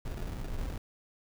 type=noise with sample-and-hold; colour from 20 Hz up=brown; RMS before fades=-36 dBFS; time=0.05-0.78 s; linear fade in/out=5 ms; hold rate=1050 Hz; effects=none